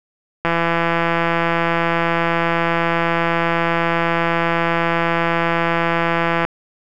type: click train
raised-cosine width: 0.5 ms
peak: -3 dBFS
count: 1009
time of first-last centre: 0.45-6.45 s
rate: 168 Hz
effects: none